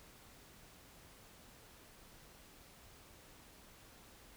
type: silence
effects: pink hiss -60 dBFS RMS until 4.36 s